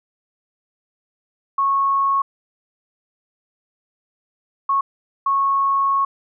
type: tone bursts at uneven times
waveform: sine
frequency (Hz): 1100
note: C#6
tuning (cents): -14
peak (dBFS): -15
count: 3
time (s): 1.58-2.22 / 4.69-4.81 / 5.26-6.05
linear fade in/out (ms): 5
effects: none